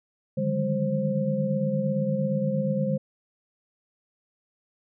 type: tone cluster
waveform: sine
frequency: 146.6 / 155.2 / 186 / 203.5 / 527 Hz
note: D3 / D#3 / F#3 / G#3 / C5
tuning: -3 / -4 / +9 / -35 / +12 cents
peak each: -29 / -33 / -34 / -27 / -28 dBFS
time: 0.37-2.98 s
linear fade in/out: 10 ms
effects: none